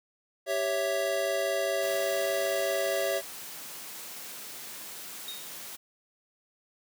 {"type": "chord", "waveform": "square", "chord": "C# diminished", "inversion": "second", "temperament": "equal", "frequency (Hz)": [392, 554.4, 659.3], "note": ["G4", "C#5", "E5"], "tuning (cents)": [0, 0, 0], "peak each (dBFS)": [-35, -31, -31], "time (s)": [0.46, 3.22], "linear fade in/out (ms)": 50}
{"type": "high-pass noise", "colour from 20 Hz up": "white", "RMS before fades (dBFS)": -42, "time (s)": [1.81, 5.77], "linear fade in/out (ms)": 20, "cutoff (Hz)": 140, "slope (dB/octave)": 24}
{"type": "tone with exponential decay", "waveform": "triangle", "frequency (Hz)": 3729, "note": "A#7", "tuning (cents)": 0, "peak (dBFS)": -33, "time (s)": [5.28, 5.6], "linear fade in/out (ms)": 2, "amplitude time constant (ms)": 69}
{"effects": []}